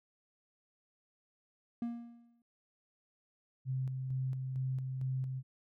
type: tone with exponential decay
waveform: triangle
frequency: 235.5 Hz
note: A#3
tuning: 18 cents sharp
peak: -30 dBFS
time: 1.82-2.42 s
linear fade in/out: 2 ms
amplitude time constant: 130 ms
type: tone with tremolo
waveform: sine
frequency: 130.81 Hz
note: C3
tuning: in tune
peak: -32 dBFS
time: 3.65-5.43 s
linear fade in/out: 50 ms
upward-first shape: square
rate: 2.2 Hz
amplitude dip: 35%
effects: none